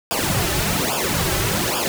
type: noise with flanger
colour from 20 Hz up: pink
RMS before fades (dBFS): -21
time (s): 0.11-1.88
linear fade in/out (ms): 0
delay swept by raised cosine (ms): 0.49 to 4.29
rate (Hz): 1.2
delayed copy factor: -1
effects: none